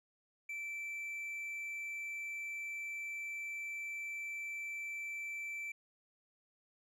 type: tone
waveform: triangle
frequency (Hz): 2330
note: D7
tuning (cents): -14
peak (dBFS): -38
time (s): 0.49-5.72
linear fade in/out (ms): 5
effects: none